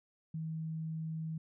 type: tone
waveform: sine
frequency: 159.9 Hz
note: D#3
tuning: 48 cents sharp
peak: -36 dBFS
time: 0.34-1.38 s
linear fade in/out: 5 ms
effects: none